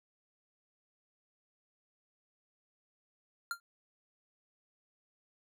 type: tone with exponential decay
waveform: square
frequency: 1390 Hz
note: F6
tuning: 9 cents flat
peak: -31 dBFS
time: 3.51-3.6 s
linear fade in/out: 1 ms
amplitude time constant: 19 ms
effects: none